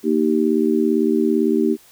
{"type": "chord", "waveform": "sine", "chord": "Eb major", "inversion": "second", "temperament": "just", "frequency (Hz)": [233.3, 311.1, 388.9], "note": ["Bb3", "Eb4", "G4"], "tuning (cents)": [2, 0, -14], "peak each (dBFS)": -19, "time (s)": [0.03, 1.77], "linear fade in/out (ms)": 50, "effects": ["white hiss -50 dBFS RMS until 1.91 s"]}